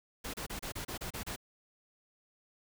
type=noise bursts; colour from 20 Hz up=pink; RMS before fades=-40 dBFS; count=9; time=0.24-1.362 s; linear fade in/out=10 ms; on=98 ms; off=30 ms; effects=none